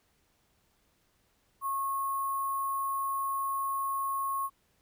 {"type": "tone with sample-and-hold", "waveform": "sine", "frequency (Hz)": 1090, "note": "C#6", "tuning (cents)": -29, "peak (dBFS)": -29, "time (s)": [1.61, 4.5], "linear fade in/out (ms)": 50, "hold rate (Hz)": 11025, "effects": ["pink hiss -71 dBFS RMS until 4.81 s"]}